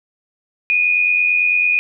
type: tone pair together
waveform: sine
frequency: 2455 / 2544 Hz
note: D#7 / D#7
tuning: -24 / +38 cents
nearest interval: minor second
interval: 62 cents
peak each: -13 / -22 dBFS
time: 0.7-1.79 s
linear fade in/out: 0 ms
effects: none

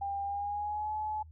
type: tone with pitch glide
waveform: sine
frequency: 798 to 855.3 Hz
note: G5 to A5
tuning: +31 to -49 cents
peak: -32 dBFS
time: 0.01-1.23 s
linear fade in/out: 10 ms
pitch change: +120 cents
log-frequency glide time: 0.24-0.93 s
effects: noise-tail reverb RT60 0.1 s tail -26 dB re dry + added 79 Hz sine -49 dBFS peak until 1.31 s

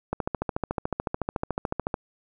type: click train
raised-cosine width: 1 ms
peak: -12 dBFS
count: 26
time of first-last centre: 0.13-1.942 s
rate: 13.8 Hz
effects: none

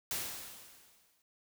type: noise with exponential decay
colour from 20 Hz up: white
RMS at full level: -35 dBFS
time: 0.11-1.22 s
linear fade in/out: 1 ms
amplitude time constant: 240 ms
effects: none

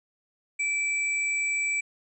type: tone pair together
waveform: sine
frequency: 2328 / 7830 Hz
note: D7 / B8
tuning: -16 / -16 cents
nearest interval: octave + major sixth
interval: 2100 cents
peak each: -25 / -33 dBFS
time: 0.59-1.81 s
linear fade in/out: 10 ms
effects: none

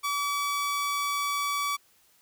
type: tone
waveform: sawtooth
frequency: 1145 Hz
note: D6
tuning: 44 cents flat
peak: -23 dBFS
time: 0.03-1.77 s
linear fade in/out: 20 ms
effects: white hiss -63 dBFS RMS until 2.21 s

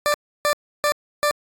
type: tone bursts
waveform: 20% pulse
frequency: 590 Hz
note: D5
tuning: 8 cents sharp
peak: -12 dBFS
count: 4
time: 0.06-1.31 s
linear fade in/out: 0 ms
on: 80 ms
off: 310 ms
effects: AAC 48 kbps

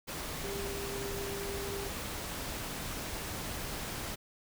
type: tone in noise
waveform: sine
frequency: 398.3 Hz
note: G4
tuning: 28 cents sharp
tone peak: -39 dBFS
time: 0.43-1.89 s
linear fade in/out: 20 ms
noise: pink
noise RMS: -39 dBFS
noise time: 0.07-4.16 s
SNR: -3 dB
effects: none

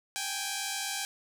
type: tone pair together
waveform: 5% pulse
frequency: 782.7 / 830.6 Hz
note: G5 / G#5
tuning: -3 / 0 cents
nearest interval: minor second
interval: 103 cents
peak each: -22 / -25 dBFS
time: 0.16-1.05 s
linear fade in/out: 0 ms
effects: none

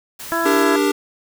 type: noise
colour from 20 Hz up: white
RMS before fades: -33 dBFS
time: 0.19-0.64 s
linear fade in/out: 10 ms
type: harmonic tone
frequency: 333.7 Hz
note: E4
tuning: 21 cents sharp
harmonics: 1 / 2 / 3 / 4 / 5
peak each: -24 / -24 / -24 / -24 / -24 dBFS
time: 0.32-0.76 s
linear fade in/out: 0 ms
type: chord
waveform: square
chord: G minor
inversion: second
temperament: equal with one note detuned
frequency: 293.7 / 396.6 / 466.2 Hz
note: D4 / G4 / Bb4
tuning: 0 / +20 / 0 cents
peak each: -19 / -19 / -25 dBFS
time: 0.45-0.92 s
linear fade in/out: 10 ms
effects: none

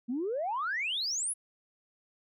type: exponential sweep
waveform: sine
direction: up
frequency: 226.1 to 11100 Hz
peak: -29 dBFS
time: 0.08-1.34 s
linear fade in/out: 20 ms
effects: tanh soft clip ceiling -25 dBFS

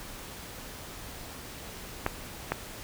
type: clicks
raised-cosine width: 0.5 ms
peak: -11 dBFS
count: 2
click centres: 2.064 / 2.52 s
effects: pink hiss -43 dBFS RMS until 2.83 s

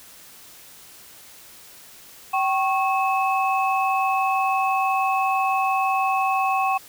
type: tone cluster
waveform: sine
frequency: 769 / 1095 / 2591 Hz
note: G5 / C#6 / E7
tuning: -33 / -22 / -30 cents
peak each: -21 / -23 / -28 dBFS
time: 2.33-6.78 s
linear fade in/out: 10 ms
effects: white hiss -46 dBFS RMS until 6.88 s

